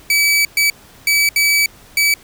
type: tone bursts at uneven times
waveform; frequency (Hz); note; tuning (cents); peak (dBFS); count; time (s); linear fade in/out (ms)
sawtooth; 2293; D7; -42; -8; 5; 0.1-0.45 / 0.57-0.7 / 1.07-1.29 / 1.36-1.66 / 1.97-2.14; 2
effects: pink hiss -44 dBFS RMS until 2.23 s